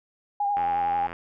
sine tone with vibrato, 812 Hz, G#5, 39 cents flat, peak -22 dBFS, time 0.4-1.07 s, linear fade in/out 5 ms, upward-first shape sine, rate 11 Hz, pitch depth 28 cents each way
click train, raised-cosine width 0.5 ms, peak -21 dBFS, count 49, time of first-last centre 0.57-1.129 s, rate 85.8 Hz
effects none

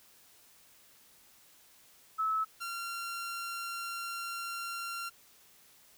sine / sawtooth tone pair in turn, 1300 / 1377.3 Hz, E6 / F6, -24 / -24 cents, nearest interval minor second, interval 100 cents, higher second, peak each -28 / -33 dBFS, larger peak first, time 2.18-2.45 / 2.6-5.1 s, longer second, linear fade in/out 20 ms, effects white hiss -61 dBFS RMS until 5.97 s

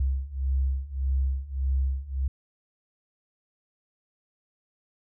sine beating tone pair, 65.8 / 67.5 Hz, C2 / C#2, +10 / -45 cents, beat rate 1.7 Hz, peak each -28 / -26 dBFS, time 0-2.28 s, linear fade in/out 5 ms, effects none

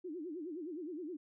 sine tone with vibrato, 329.6 Hz, E4, in tune, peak -40 dBFS, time 0.04-1.17 s, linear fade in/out 10 ms, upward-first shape sine, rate 9.6 Hz, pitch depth 210 cents each way, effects none

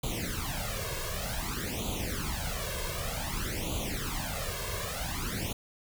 pink noise with flanger, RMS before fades -34 dBFS, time 0.03-5.53 s, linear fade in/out 5 ms, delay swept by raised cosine 0.28 to 1.88 ms, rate 0.54 Hz, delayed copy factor +0.9, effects none

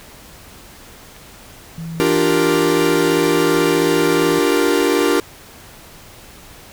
click train, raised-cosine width 0.3 ms, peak -26 dBFS, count 4, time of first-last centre 0.01-3.474 s, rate 0.866 Hz
sine tone, 164.81 Hz, E3, in tune, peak -25 dBFS, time 1.78-4.39 s, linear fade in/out 0 ms
45% pulse chord, G minor seventh, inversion second, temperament equal, 293.7 / 349.2 / 392 / 466.2 Hz, D4 / F4 / G4 / Bb4, 0 / 0 / 0 / 0 cents, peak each -19 dBFS, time 2-5.2 s, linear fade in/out 0 ms
effects pink hiss -41 dBFS RMS until 6.72 s

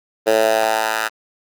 10% pulse tone with high-pass filter sweep, 110.3 Hz, A2, 5 cents sharp, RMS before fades -17 dBFS, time 0.26-1.09 s, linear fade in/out 20 ms, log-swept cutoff 480 to 1200 Hz, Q 2.8, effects Opus 24 kbps

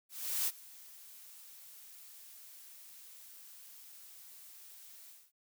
blue noise with ADSR envelope, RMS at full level -32 dBFS, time 0.09-5.32 s, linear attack 380 ms, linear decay 42 ms, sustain -22 dB, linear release 230 ms, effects none

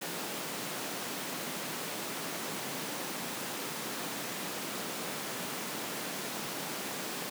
pink high-pass noise, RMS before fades -38 dBFS, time 0.01-7.3 s, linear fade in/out 10 ms, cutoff 170 Hz, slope 24 dB/octave, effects none

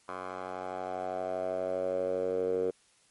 10% pulse tone with band-pass filter sweep, 92.5 Hz, F#2, in tune, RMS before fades -33 dBFS, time 0.08-2.71 s, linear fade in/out 10 ms, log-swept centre 1000 to 440 Hz, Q 5.7, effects white hiss -65 dBFS RMS until 3.1 s + MP3 48 kbps

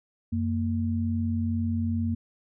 sine tone pair together, 91.5 / 230.6 Hz, F#2 / A#3, -19 / -19 cents, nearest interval octave + major third, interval 1600 cents, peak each -27 dBFS, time 0.32-2.15 s, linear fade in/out 10 ms, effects none

